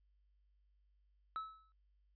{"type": "tone with exponential decay", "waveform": "triangle", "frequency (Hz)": 1300, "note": "E6", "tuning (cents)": -24, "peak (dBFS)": -35, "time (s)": [1.36, 1.72], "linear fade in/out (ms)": 0, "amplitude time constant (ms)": 78, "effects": ["added 50 Hz sine -70 dBFS peak until 2.15 s", "resampled to 11025 Hz"]}